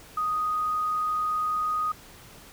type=tone with quantisation; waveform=sine; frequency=1244.5 Hz; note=D#6; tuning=in tune; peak=-24 dBFS; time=0.17-1.92 s; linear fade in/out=5 ms; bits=9; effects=pink hiss -49 dBFS RMS until 2.52 s